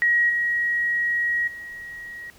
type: tone with level steps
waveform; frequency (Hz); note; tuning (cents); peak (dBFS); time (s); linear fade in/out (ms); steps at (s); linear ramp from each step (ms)
sine; 1900; A#6; +33; -16 / -20 / -34; 0.02-2.3; 0; 0.29 / 1.47; 10
effects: pink hiss -52 dBFS RMS until 2.38 s